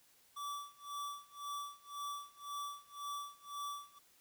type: tone with tremolo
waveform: square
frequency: 1155 Hz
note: D6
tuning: 29 cents flat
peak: -40 dBFS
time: 0.36-3.99 s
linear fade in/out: 10 ms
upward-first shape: sine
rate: 1.9 Hz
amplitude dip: 95%
effects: white hiss -68 dBFS RMS until 4.2 s